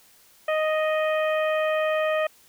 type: harmonic tone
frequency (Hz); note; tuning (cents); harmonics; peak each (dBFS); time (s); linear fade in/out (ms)
622.3; D#5; 0; 1 / 2 / 3 / 4 / 5; -22 / -30 / -31 / -34 / -40; 0.48-2.27; 5
effects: white hiss -56 dBFS RMS until 2.48 s